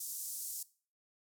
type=band-pass noise; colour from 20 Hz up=white; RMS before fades=-42 dBFS; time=0-0.63 s; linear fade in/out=5 ms; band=6100 to 14000 Hz; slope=24 dB/octave; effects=noise-tail reverb RT60 0.4 s tail -19 dB re dry